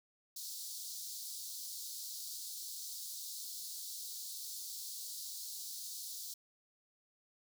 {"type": "high-pass noise", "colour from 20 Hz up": "pink", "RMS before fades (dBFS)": -45, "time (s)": [0.36, 6.34], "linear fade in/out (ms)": 5, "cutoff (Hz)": 4000, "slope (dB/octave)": 48, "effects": []}